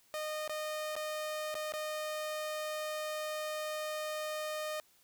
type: tone with dropouts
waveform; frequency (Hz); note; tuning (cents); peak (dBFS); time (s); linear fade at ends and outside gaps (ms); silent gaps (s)
sawtooth; 614; D#5; -23; -32; 0.14-4.8; 0; 0.477-0.495 / 0.954-0.964 / 1.543-1.552 / 1.722-1.737
effects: white hiss -67 dBFS RMS until 5.03 s